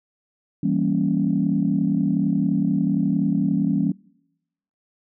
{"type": "chord", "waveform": "sine", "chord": "E diminished seventh", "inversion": "none", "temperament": "equal", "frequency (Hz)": [164.81, 196, 233.1, 277.2], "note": ["E3", "G3", "Bb3", "Db4"], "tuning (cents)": [0, 0, 0, 0], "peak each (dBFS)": [-24, -22, -25, -23], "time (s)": [0.63, 3.92], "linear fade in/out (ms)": 5, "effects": ["noise-tail reverb RT60 0.9 s tail -26 dB re dry", "tanh soft clip ceiling -8 dBFS"]}